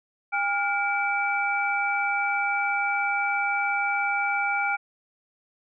sine tone cluster, 807 / 1410 / 2313 Hz, G#5 / F6 / D7, -50 / +16 / -27 cents, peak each -27 dBFS, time 0.32-4.77 s, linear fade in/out 20 ms, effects none

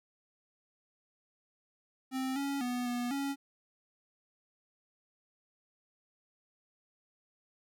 square tone with pitch steps, 261.9 / 278.9 / 246.3 / 243.2 / 277.9 Hz, C4 / C#4 / B3 / B3 / C#4, +2 / +11 / -5 / -26 / +4 cents, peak -33 dBFS, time 2.11-3.36 s, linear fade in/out 50 ms, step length 250 ms, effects none

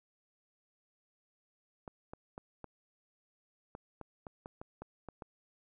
clicks, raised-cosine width 1 ms, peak -30 dBFS, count 12, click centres 1.878 / 2.135 / 2.379 / 2.643 / 3.751 / 4.013 / 4.268 / 4.459 / 4.615 / 4.82 / 5.087 / 5.222 s, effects none

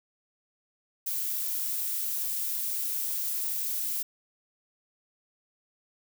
violet noise, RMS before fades -31 dBFS, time 1.06-4.03 s, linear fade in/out 10 ms, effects none

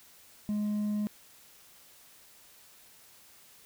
sine tone with hard clipping, 209.1 Hz, G#3, 12 cents sharp, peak -29 dBFS, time 0.49-1.07 s, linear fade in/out 0 ms, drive 2 dB, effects white hiss -57 dBFS RMS until 3.65 s

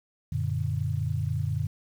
sine chord, Gb augmented, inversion none, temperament equal, 92.5 / 116.54 / 146.83 Hz, Gb2 / Bb2 / D3, 0 / 0 / 0 cents, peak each -30 dBFS, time 0.32-1.67 s, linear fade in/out 5 ms, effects 9-bit

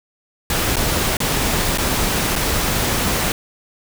pink noise with dropouts, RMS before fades -19 dBFS, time 0.5-3.32 s, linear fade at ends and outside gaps 1 ms, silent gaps 0.758-0.767 / 1.169-1.203 / 1.775-1.783 / 2.355-2.361 s, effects none

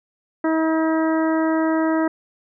harmonic tone, 320 Hz, D#4, 49 cents sharp, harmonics 1 / 2 / 3 / 4 / 5 / 6, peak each -18 / -24 / -28 / -30 / -32 / -34 dBFS, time 0.44-2.08 s, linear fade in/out 5 ms, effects none

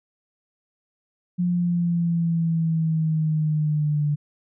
sine exponential sweep, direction down, 177.9 to 146.83 Hz, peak -19 dBFS, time 1.38-4.16 s, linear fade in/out 20 ms, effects none

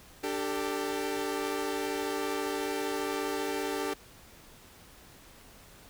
sawtooth chord, D suspended fourth, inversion none, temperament equal with one note detuned, 293.7 / 392 / 446.9 Hz, D4 / G4 / A4, 0 / 0 / +27 cents, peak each -32 / -30 / -32 dBFS, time 0.23-3.94 s, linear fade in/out 10 ms, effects pink hiss -54 dBFS RMS until 5.89 s

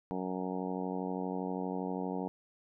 harmonic tone, 92.5 Hz, F#2, in tune, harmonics 2 / 3 / 4 / 5 / 6 / 7 / 8 / 9 / 10, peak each -38 / -39 / -43 / -41 / -48 / -47 / -45 / -45 / -47 dBFS, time 0.11-2.28 s, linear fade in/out 0 ms, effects none

